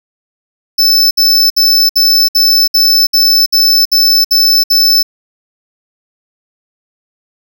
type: tone bursts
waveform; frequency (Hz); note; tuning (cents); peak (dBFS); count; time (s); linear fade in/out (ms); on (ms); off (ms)
square; 5274; E8; 0; -6; 11; 0.78-5.03; 10; 330; 62
effects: none